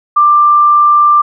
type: tone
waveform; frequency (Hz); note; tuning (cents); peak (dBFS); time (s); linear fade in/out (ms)
sine; 1184; D6; +14; -4; 0.16-1.22; 10
effects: none